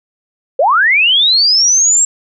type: linear sweep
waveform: sine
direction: up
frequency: 487.3 to 7620 Hz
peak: -7 dBFS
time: 0.59-2.05 s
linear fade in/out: 5 ms
effects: none